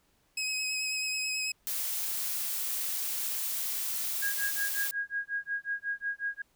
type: tone with vibrato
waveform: 20% pulse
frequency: 2545 Hz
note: D#7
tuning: 39 cents sharp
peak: -25 dBFS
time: 0.37-1.52 s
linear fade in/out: 5 ms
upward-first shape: sine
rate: 9.2 Hz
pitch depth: 18 cents each way
type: noise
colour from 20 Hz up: blue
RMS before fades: -33 dBFS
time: 1.67-4.91 s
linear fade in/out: 0 ms
type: tone with tremolo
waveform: sine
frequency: 1638 Hz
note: G#6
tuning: 24 cents flat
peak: -28 dBFS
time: 4.22-6.42 s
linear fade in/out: 5 ms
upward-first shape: sine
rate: 5.5 Hz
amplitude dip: 100%
effects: pink hiss -70 dBFS RMS until 6.55 s